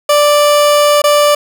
30% pulse tone with dropouts, 587.3 Hz, D5, in tune, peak -4 dBFS, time 0.09-1.35 s, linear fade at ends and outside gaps 5 ms, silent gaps 1.019-1.039 s, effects none

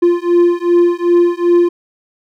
triangle beating tone pair, 346.5 / 349.1 Hz, F4 / F4, -14 / -1 cents, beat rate 2.6 Hz, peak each -10 dBFS, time 0.02-1.69 s, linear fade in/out 10 ms, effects none

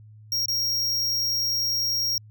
square tone with dropouts, 5590 Hz, F8, 1 cent sharp, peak -23 dBFS, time 0.32-2.18 s, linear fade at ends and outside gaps 2 ms, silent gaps 0.458-0.483 s, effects added 107 Hz sine -45 dBFS peak until 2.3 s

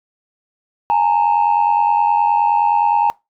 sine tone pair together, 830.6 / 920.2 Hz, G#5 / A#5, 0 / -23 cents, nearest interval major second, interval 177 cents, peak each -13 dBFS, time 0.9-3.1 s, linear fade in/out 0 ms, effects noise-tail reverb RT60 0.2 s tail -23 dB re dry + tanh soft clip ceiling -8 dBFS

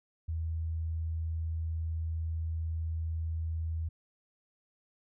sine tone, 81.1 Hz, E2, 28 cents flat, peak -31 dBFS, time 0.28-3.89 s, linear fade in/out 10 ms, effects none

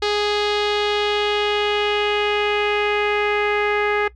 sawtooth tone with low-pass filter sweep, 415.3 Hz, G#4, in tune, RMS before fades -20 dBFS, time 0.02-4.08 s, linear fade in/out 5 ms, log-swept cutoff 4200 to 2000 Hz, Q 2.7, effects noise-tail reverb RT60 0.1 s tail -19 dB re dry + added 60 Hz sine -44 dBFS peak until 4.15 s

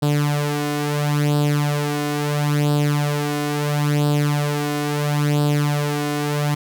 sawtooth tone with flanger, 146.83 Hz, D3, in tune, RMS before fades -20 dBFS, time 0.02-6.55 s, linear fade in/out 10 ms, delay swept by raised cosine 0.23 to 2.83 ms, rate 0.74 Hz, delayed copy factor +0.7, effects none

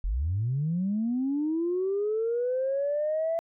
sine linear sweep, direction up, 38.89 to 670 Hz, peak -24 dBFS, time 0.04-3.39 s, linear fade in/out 0 ms, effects tanh soft clip ceiling -20 dBFS

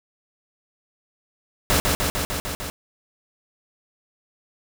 pink noise with echo, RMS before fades -19 dBFS, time 1.7-1.8 s, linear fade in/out 0 ms, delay 150 ms, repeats 6, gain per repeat -2 dB, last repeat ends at 2.7 s, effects none

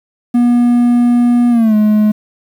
triangle tone with pitch glide, 241.2 to 212.4 Hz, B3 to G#3, -41 to +39 cents, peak -5 dBFS, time 0.34-2.12 s, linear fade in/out 10 ms, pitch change -220 cents, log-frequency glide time 1.5-1.75 s, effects 7-bit

